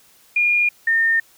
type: tone pair in turn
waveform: sine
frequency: 2424 / 1820.3 Hz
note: D#7 / A#6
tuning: -46 / -42 cents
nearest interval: perfect fourth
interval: 496 cents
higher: first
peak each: -14 / -14 dBFS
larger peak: neither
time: 0.36-0.69 / 0.87-1.2 s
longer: neither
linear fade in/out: 5 ms
effects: white hiss -53 dBFS RMS until 1.37 s